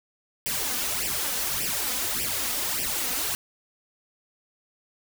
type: noise with flanger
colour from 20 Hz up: white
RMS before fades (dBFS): -28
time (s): 0.46-3.35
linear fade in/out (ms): 0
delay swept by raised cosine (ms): 0.37 to 4.07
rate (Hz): 1.7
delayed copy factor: +0.8
effects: none